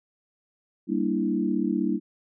sine chord, E half-diminished seventh, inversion first, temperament equal, 196 / 233.1 / 293.7 / 329.6 Hz, G3 / Bb3 / D4 / E4, 0 / 0 / 0 / 0 cents, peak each -28 dBFS, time 0.87-2 s, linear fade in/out 50 ms, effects none

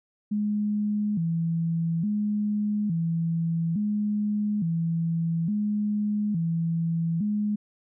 sine tone with vibrato, 186 Hz, F#3, 9 cents sharp, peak -23 dBFS, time 0.31-7.56 s, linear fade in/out 10 ms, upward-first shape square, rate 0.58 Hz, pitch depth 200 cents each way, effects none

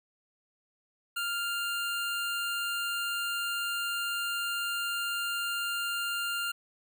square tone pair together, 1398 / 2796 Hz, F6 / F7, +1 / +1 cents, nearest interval octave, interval 1200 cents, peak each -33 / -35 dBFS, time 1.16-6.52 s, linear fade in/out 10 ms, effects none

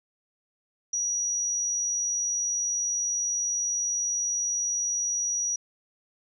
sine tone, 5800 Hz, F#8, 35 cents flat, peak -25 dBFS, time 0.93-5.56 s, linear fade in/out 5 ms, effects none

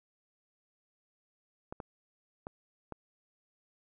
clicks, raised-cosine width 1 ms, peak -26 dBFS, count 4, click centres 1.725 / 1.802 / 2.469 / 2.923 s, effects none

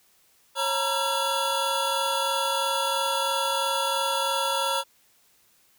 square tone cluster, 546 / 918 / 961 / 1358 / 3421 Hz, C#5 / A#5 / B5 / F6 / A7, -26 / -27 / -48 / -49 / -49 cents, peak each -31 dBFS, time 0.55-4.84 s, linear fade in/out 50 ms, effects white hiss -62 dBFS RMS until 5.78 s

